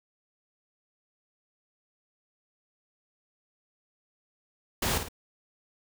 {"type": "noise with echo", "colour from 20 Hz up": "pink", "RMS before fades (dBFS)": -28, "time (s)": [4.82, 4.98], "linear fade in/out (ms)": 5, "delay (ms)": 53, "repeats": 2, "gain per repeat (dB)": -7, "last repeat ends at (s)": 5.086, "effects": []}